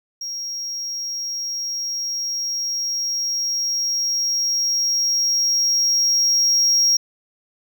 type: tone with level ramp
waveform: triangle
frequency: 5600 Hz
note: F8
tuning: 4 cents sharp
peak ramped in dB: -25 to -12 dBFS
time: 0.21-6.97 s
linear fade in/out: 5 ms
effects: none